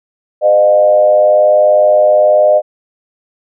sine tone with frequency modulation, 611 Hz, D#5, 32 cents flat, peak -5 dBFS, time 0.41-2.62 s, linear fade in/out 50 ms, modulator 101 Hz, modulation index 0.66, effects none

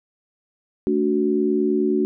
sine chord, D major, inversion second, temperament equal with one note detuned, 220 / 289.6 / 370 Hz, A3 / D4 / F#4, 0 / -24 / 0 cents, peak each -23 / -22 / -20 dBFS, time 0.87-2.05 s, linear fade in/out 0 ms, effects none

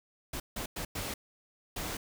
pink noise bursts at uneven times, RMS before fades -37 dBFS, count 5, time 0.33-0.4 / 0.56-0.66 / 0.76-0.85 / 0.95-1.14 / 1.76-1.97 s, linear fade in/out 5 ms, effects none

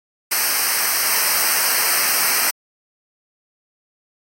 white noise with comb filter, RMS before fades -18 dBFS, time 0.31-2.51 s, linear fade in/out 10 ms, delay 0.28 ms, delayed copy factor -0.9, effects AAC 48 kbps

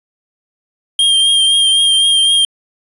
square tone with vibrato, 3200 Hz, G7, 35 cents sharp, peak -9 dBFS, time 0.99-2.45 s, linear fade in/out 2 ms, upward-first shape triangle, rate 3.9 Hz, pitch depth 30 cents each way, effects resampled to 24000 Hz

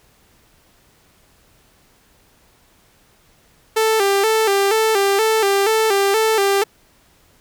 sawtooth tone with vibrato, 418 Hz, G#4, 11 cents sharp, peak -10 dBFS, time 3.76-6.64 s, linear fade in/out 10 ms, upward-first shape square, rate 2.1 Hz, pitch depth 93 cents each way, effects pink hiss -55 dBFS RMS until 7.4 s

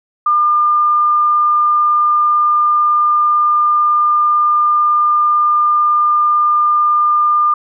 sine tone, 1203 Hz, D6, 41 cents sharp, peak -9 dBFS, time 0.26-7.54 s, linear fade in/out 5 ms, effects none

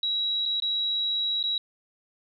sine tone with dropouts, 3875 Hz, B7, 34 cents flat, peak -24 dBFS, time 0.03-1.58 s, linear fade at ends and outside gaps 2 ms, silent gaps 0.455-0.459 / 0.601-0.622 / 1.429-1.438 s, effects none

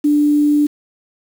sine tone with quantisation, 294.7 Hz, D4, 6 cents sharp, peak -10 dBFS, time 0.04-0.67 s, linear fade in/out 10 ms, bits 6, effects none

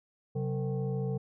sine tone with frequency modulation, 132.2 Hz, C3, 18 cents sharp, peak -29 dBFS, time 0.35-1.18 s, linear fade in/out 10 ms, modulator 318 Hz, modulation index 1, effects none

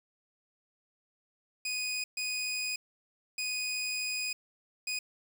20% pulse tone bursts at uneven times, 2489 Hz, D#7, in tune, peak -27 dBFS, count 4, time 1.65-2.04 / 2.17-2.76 / 3.38-4.33 / 4.87-4.99 s, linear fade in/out 5 ms, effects 9-bit

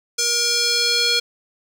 square tone with band-pass filter sweep, 474.6 Hz, A#4, 31 cents sharp, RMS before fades -19 dBFS, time 0.18-1.2 s, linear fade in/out 10 ms, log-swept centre 6100 to 4000 Hz, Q 2.6, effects 7-bit

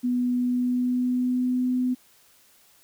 sine tone with pitch glide, 246.9 to 251.9 Hz, B3 to B3, 0 to +34 cents, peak -21 dBFS, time 0.03-1.95 s, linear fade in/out 20 ms, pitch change +34 cents, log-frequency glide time 0.37-1.66 s, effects white hiss -58 dBFS RMS until 2.83 s

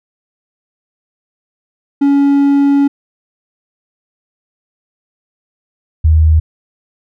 triangle / sine tone pair in turn, 281 / 78.85 Hz, C#4 / D#2, +24 / +24 cents, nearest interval octave + minor seventh, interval 2200 cents, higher first, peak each -5 dBFS, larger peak neither, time 2.01-2.88 / 6.04-6.4 s, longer first, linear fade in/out 10 ms, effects none

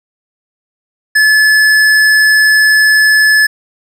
triangle tone with hard clipping, 1724 Hz, A6, 36 cents flat, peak -7 dBFS, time 1.15-3.47 s, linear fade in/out 10 ms, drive 16 dB, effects none

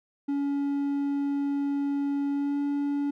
triangle tone with pitch glide, 282.2 to 285.3 Hz, C#4 to C#4, +31 to +50 cents, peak -23 dBFS, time 0.28-3.11 s, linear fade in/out 10 ms, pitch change +19 cents, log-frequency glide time 2.31-2.59 s, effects none

